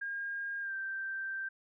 sine tone with pitch glide, 1617 to 1567.3 Hz, G#6 to G6, -47 to -1 cents, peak -35 dBFS, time 0.01-1.49 s, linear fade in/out 10 ms, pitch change -54 cents, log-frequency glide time 0.61-0.74 s, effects none

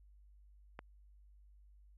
click, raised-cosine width 0.5 ms, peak -30 dBFS, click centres 0.791 s, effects added 50 Hz sine -59 dBFS peak until 1.97 s

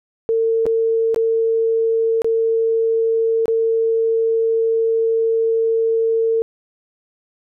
sine tone with dropouts, 452.2 Hz, A4, 47 cents sharp, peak -14 dBFS, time 0.29-6.42 s, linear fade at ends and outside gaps 0 ms, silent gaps 0.656-0.665 / 1.145-1.161 / 2.219-2.245 / 3.457-3.481 s, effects none

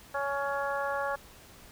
harmonic tone, 279.7 Hz, C#4, 16 cents sharp, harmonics 2 / 3 / 4 / 5 / 6, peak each -33 / -35 / -36 / -37 / -38 dBFS, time 0.14-1.16 s, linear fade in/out 10 ms, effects pink hiss -53 dBFS RMS until 1.71 s

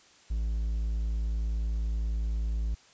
triangle tone, 55 Hz, A1, in tune, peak -25 dBFS, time 0.3-2.75 s, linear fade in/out 10 ms, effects white hiss -58 dBFS RMS until 2.93 s + resampled to 16000 Hz

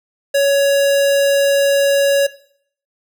square tone, 559 Hz, C#5, 14 cents sharp, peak -12 dBFS, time 0.34-2.27 s, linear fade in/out 10 ms, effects noise-tail reverb RT60 0.6 s tail -17 dB re dry

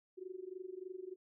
sine tone with amplitude modulation, 371.1 Hz, F#4, 5 cents sharp, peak -40 dBFS, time 0.17-1.16 s, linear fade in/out 20 ms, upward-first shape sine, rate 23.3 Hz, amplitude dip 90%, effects none

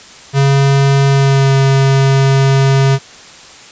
square tone with pitch glide, 138.1 to 135.81 Hz, C#3 to C#3, -6 to -35 cents, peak -8 dBFS, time 0.33-2.99 s, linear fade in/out 50 ms, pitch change -29 cents, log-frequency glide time 1.07-1.54 s, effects white hiss -36 dBFS RMS until 3.71 s + resampled to 16000 Hz

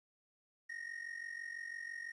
triangle ring-modulated tone, 1864.7 Hz, A#6, in tune, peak -38 dBFS, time 0.69-2.12 s, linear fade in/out 10 ms, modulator 23 Hz, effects resampled to 24000 Hz + 12-bit

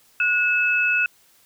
sine tone pair together, 1459.8 / 2601 Hz, F#6 / E7, -24 / -24 cents, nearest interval minor seventh, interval 1000 cents, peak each -21 / -19 dBFS, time 0.2-1.06 s, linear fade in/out 2 ms, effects white hiss -57 dBFS RMS until 1.45 s

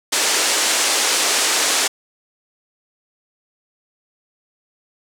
white band-pass noise, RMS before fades -18 dBFS, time 0.12-1.88 s, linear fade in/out 10 ms, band 290 to 8700 Hz, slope 24 dB/octave, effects none

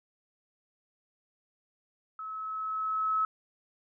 sine tone with level ramp, 1292 Hz, E6, 35 cents flat, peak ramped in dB -37 to -24 dBFS, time 2.19-3.25 s, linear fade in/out 2 ms, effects none

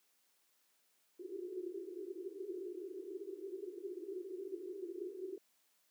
pink band-pass noise, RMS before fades -45 dBFS, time 1.19-5.38 s, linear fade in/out 2 ms, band 350 to 400 Hz, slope 96 dB/octave, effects white hiss -75 dBFS RMS until 5.9 s + high-pass 200 Hz 12 dB/octave

